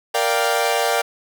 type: chord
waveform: sawtooth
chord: G minor seventh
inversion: first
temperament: equal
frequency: 466.2 / 587.3 / 698.5 / 784 Hz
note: Bb4 / D5 / F5 / G5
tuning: 0 / 0 / 0 / 0 cents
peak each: -19 dBFS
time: 0.14-1.02 s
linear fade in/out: 10 ms
effects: none